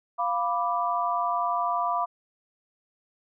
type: chord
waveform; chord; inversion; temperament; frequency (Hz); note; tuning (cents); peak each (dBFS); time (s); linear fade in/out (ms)
sine; B diminished; second; equal; 698.5 / 987.8 / 1174.7; F5 / B5 / D6; 0 / 0 / 0; -28; 0.18-2.06; 20
effects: none